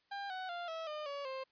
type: tone with pitch steps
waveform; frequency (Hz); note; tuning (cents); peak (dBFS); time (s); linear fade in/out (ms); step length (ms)
30% pulse; 800 / 746.4 / 696.4 / 649.8 / 606.3 / 565.7 / 527.8; G5 / F#5 / F5 / E5 / D#5 / C#5 / C5; +35 / +15 / -5 / -25 / -45 / +35 / +15; -37; 0.11-1.44; 10; 190
effects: white hiss -75 dBFS RMS until 1.51 s + resampled to 11025 Hz